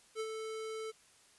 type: tone with ADSR envelope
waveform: square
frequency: 440 Hz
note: A4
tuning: in tune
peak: -35 dBFS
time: 0.15-0.92 s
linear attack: 50 ms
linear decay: 56 ms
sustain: -5 dB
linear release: 23 ms
effects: white hiss -64 dBFS RMS until 1.38 s + resampled to 24000 Hz